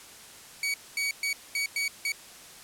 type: tone bursts at uneven times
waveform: sawtooth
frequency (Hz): 2257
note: C#7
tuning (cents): +31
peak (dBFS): -23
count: 6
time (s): 0.63-0.74 / 0.97-1.11 / 1.23-1.33 / 1.55-1.66 / 1.76-1.88 / 2.05-2.12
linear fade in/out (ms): 2
effects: white hiss -48 dBFS RMS until 2.63 s + low-pass 11000 Hz 12 dB/octave